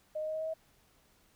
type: tone with pitch steps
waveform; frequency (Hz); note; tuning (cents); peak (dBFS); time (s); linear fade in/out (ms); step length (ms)
sine; 616 / 621 / 626 / 631.1 / 636.3 / 641.4; D#5 / D#5 / D#5 / D#5 / D#5 / E5; -17 / -3 / +10 / +24 / +39 / -48; -33; 0.15-0.54; 10; 65
effects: pink hiss -67 dBFS RMS until 1.35 s